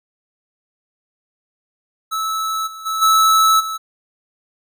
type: tone with level steps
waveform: square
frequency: 1306 Hz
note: E6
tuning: 17 cents flat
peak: -20 / -32 / -20 / -11 / -23 dBFS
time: 2.11-3.78 s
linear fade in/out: 20 ms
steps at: 2.66 / 2.85 / 3.01 / 3.59 s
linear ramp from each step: 20 ms
effects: none